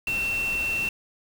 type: tone in noise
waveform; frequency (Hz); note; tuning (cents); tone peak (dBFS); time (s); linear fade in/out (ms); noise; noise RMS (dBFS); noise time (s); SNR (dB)
sine; 2700; E7; +41; -24; 0.07-0.89; 2; pink; -37; 0.07-0.89; +10
effects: none